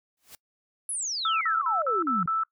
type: noise with exponential growth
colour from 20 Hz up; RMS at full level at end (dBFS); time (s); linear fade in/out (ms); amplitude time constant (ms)
white; -42; 0.17-0.35; 2; 38
type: exponential sweep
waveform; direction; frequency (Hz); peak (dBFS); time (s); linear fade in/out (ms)
sine; down; 11175 to 160; -28; 0.89-2.26; 2
type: tone bursts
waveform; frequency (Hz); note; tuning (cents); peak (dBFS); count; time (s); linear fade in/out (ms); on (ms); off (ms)
sine; 1318.5; E6; 0; -23; 6; 1.25-2.435; 2; 160; 45
effects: noise-tail reverb RT60 0.1 s tail -23 dB re dry